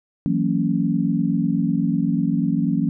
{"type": "chord", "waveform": "sine", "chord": "F# dominant seventh", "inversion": "third", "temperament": "equal with one note detuned", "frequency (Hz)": [164.81, 185, 229.1, 277.2], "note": ["E3", "F#3", "A#3", "C#4"], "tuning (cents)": [0, 0, -30, 0], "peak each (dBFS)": -23, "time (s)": [0.26, 2.89], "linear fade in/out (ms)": 0, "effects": []}